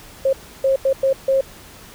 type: tone bursts at uneven times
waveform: sine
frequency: 537 Hz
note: C5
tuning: 45 cents sharp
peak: -13 dBFS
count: 5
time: 0.25-0.33 / 0.64-0.76 / 0.85-0.93 / 1.03-1.13 / 1.28-1.41 s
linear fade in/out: 5 ms
effects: pink hiss -42 dBFS RMS until 1.94 s